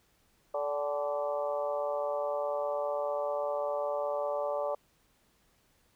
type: harmonic tone with a mistuned harmonic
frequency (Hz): 145.1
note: D3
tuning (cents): -21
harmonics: 3 / 4 / 5 / 6 / 7 / 8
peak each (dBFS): -40 / -31 / -41 / -40 / -44 / -41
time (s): 0.54-4.75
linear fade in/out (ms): 5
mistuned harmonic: 5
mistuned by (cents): +69
effects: pink hiss -69 dBFS RMS until 5.95 s